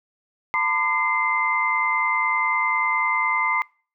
sine tone cluster, 901 / 1011 / 1195 / 2082 Hz, A5 / B5 / D6 / C7, +41 / +40 / +30 / -9 cents, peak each -27 / -25 / -27 / -22 dBFS, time 0.54-3.62 s, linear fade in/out 0 ms, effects noise-tail reverb RT60 0.4 s tail -25 dB re dry

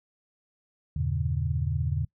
sine chord, E diminished seventh, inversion none, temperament just, 82.41 / 98.89 / 118.67 / 142.4 Hz, E2 / G2 / Bb2 / Db3, 0 / +16 / +31 / +47 cents, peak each -29 / -34 / -32 / -29 dBFS, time 0.96-2.05 s, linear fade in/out 5 ms, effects noise-tail reverb RT60 0.1 s tail -24 dB re dry

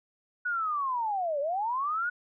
sine linear two-way sweep, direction down then up, 1480 to 548 to 1480 Hz, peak -27 dBFS, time 0.45-2.1 s, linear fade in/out 10 ms, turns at 1.4 s, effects none

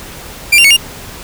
40% pulse tone with pitch steps, 2374 / 2778 / 2216 / 2813 Hz, D7 / F7 / C#7 / F7, +18 / -10 / -1 / +12 cents, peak -3 dBFS, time 0.52-0.768 s, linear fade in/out 10 ms, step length 62 ms, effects pink hiss -30 dBFS RMS until 1.23 s

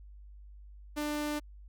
sawtooth tone, 297.4 Hz, D4, 22 cents sharp, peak -28 dBFS, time 0.96-1.4 s, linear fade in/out 20 ms, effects added 50 Hz sine -48 dBFS peak until 1.68 s

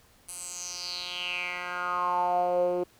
10% pulse tone with band-pass filter sweep, 178.2 Hz, F3, 35 cents sharp, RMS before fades -30 dBFS, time 0.28-2.84 s, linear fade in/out 10 ms, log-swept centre 9800 to 400 Hz, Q 5.6, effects pink hiss -60 dBFS RMS until 2.99 s

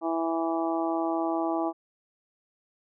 harmonic tone, 164.81 Hz, E3, in tune, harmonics 2 / 3 / 4 / 5 / 6 / 7, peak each -28 / -41 / -31 / -32 / -38 / -37 dBFS, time 0.01-1.73 s, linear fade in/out 50 ms, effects none

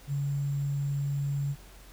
sine tone with sample-and-hold, 141.1 Hz, C#3, 31 cents sharp, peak -27 dBFS, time 0.07-1.56 s, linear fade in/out 50 ms, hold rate 7350 Hz, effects added 46 Hz sine -50 dBFS peak until 1.92 s + pink hiss -54 dBFS RMS until 1.92 s

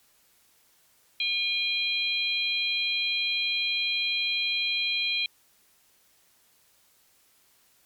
harmonic tone, 808 Hz, G#5, 48 cents flat, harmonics 3 / 4 / 5, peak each -28 / -29 / -30 dBFS, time 1.2-5.26 s, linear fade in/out 2 ms, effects white hiss -63 dBFS RMS until 7.85 s + MP3 96 kbps

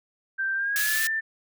sine tone with pitch glide, 1568 to 1780.5 Hz, G6 to A6, 0 to +20 cents, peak -24 dBFS, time 0.38-1.21 s, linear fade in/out 20 ms, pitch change +220 cents, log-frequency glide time 0.55-1.04 s
white high-pass noise, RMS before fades -28 dBFS, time 0.76-1.07 s, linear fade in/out 0 ms, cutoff 1300 Hz, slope 48 dB/octave
effects none

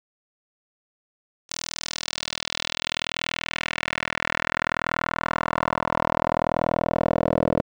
10% pulse tone with band-pass filter sweep, 40.59 Hz, E1, 26 cents flat, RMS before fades -26 dBFS, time 1.49-7.62 s, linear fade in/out 20 ms, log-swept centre 6000 to 480 Hz, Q 1.9, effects none

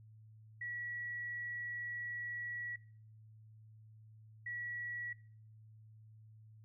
sine tone bursts at uneven times, 1931 Hz, B6, 39 cents flat, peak -40 dBFS, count 2, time 0.61-2.76 / 4.46-5.13 s, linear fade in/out 5 ms, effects noise-tail reverb RT60 0.5 s tail -19 dB re dry + added 109 Hz sine -56 dBFS peak until 6.64 s

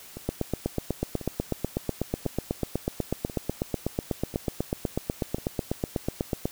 two click trains, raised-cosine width 2 ms, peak -12 / -23 dBFS, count 51 / 6, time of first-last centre 0.29-6.455 / 0.17-5.384 s, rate 8.11 / 0.959 Hz, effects white hiss -47 dBFS RMS until 6.51 s

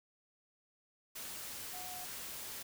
sine tone in noise, 727 Hz, F#5, 31 cents flat, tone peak -48 dBFS, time 1.73-2.05 s, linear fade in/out 10 ms, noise white, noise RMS -45 dBFS, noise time 1.15-2.63 s, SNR -6 dB, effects none

